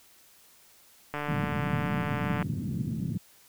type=click train; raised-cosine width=0.5 ms; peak=-18 dBFS; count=190; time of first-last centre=1.14-2.426 s; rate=147 Hz
type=band-pass noise; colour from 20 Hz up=pink; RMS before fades=-31 dBFS; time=1.28-3.18 s; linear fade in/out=10 ms; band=120 to 210 Hz; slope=24 dB/octave
effects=white hiss -58 dBFS RMS until 3.48 s